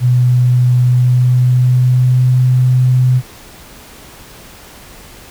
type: tone with pitch glide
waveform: sine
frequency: 124.3 to 126.99 Hz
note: B2 to B2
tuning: +12 to +49 cents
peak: -7 dBFS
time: 0-3.22 s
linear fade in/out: 50 ms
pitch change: +37 cents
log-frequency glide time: 0.8-2.45 s
effects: pink hiss -37 dBFS RMS until 5.3 s